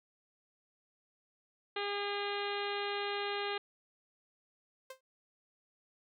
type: harmonic tone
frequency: 405.8 Hz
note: G#4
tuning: 40 cents flat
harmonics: 1 / 2 / 3 / 4 / 5 / 6 / 7 / 8 / 9 / 10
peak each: -38 / -41 / -43 / -44 / -45 / -46 / -46 / -47 / -48 / -48 dBFS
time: 1.76-3.58 s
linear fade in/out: 5 ms
type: tone with exponential decay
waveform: sawtooth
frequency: 523.3 Hz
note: C5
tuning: in tune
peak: -38 dBFS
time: 4.9-5.01 s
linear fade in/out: 5 ms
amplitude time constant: 22 ms
effects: none